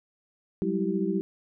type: tone cluster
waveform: sine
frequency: 185.4 / 200.1 / 328.2 / 387.1 Hz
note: F#3 / G3 / E4 / G4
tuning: +4 / +36 / -8 / -22 cents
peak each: -30 dBFS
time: 0.62-1.21 s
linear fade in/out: 0 ms
effects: none